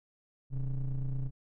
triangle ring-modulated tone, 72.5 Hz, D2, 22 cents flat, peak -25 dBFS, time 0.5-1.31 s, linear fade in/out 50 ms, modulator 58.1 Hz, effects none

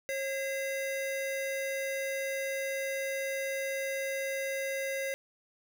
square tone pair together, 542 / 2046 Hz, C#5 / C7, -39 / -39 cents, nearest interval octave + major seventh, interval 2300 cents, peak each -34 / -38 dBFS, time 0.09-5.14 s, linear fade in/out 0 ms, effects none

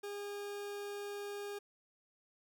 40% pulse tone, 407.2 Hz, G#4, 34 cents flat, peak -40 dBFS, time 0.03-1.59 s, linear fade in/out 10 ms, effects 12-bit

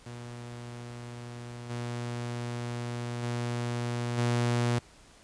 sawtooth tone with level steps, 120 Hz, B2, 49 cents flat, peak -36 / -29 / -26 / -21 dBFS, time 0.06-4.79 s, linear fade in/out 5 ms, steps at 1.69 / 3.22 / 4.17 s, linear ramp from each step 20 ms, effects pink hiss -56 dBFS RMS until 5.23 s + resampled to 22050 Hz

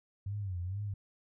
sine tone with vibrato, 95.3 Hz, G2, 48 cents flat, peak -34 dBFS, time 0.26-0.94 s, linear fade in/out 5 ms, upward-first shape sine, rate 2.2 Hz, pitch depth 150 cents each way, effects none

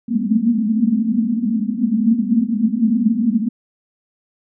white band-pass noise, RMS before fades -17 dBFS, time 0.08-3.49 s, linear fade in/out 10 ms, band 210 to 240 Hz, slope 96 dB/octave, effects none

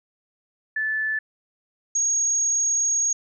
sine tone pair in turn, 1745 / 6588 Hz, A6 / G#8, -15 / -15 cents, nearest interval octave + major seventh, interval 2300 cents, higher second, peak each -22 / -19 dBFS, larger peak second, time 0.76-1.19 / 1.95-3.13 s, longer second, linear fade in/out 5 ms, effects none

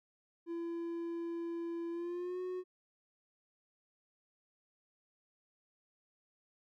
triangle tone with pitch glide, 337.5 to 365.9 Hz, E4 to F#4, +41 to -19 cents, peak -35 dBFS, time 0.46-2.64 s, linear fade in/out 50 ms, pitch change +140 cents, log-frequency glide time 1.91-2.4 s, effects none

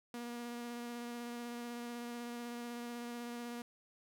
sawtooth tone with vibrato, 238.7 Hz, A#3, 41 cents sharp, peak -38 dBFS, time 0.14-3.62 s, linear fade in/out 2 ms, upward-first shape square, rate 16 Hz, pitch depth 10 cents each way, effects none

